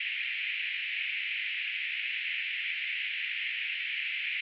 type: band-pass noise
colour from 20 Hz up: white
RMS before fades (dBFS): -34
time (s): 0-4.41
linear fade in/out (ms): 5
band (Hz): 2000 to 2800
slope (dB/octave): 48
effects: none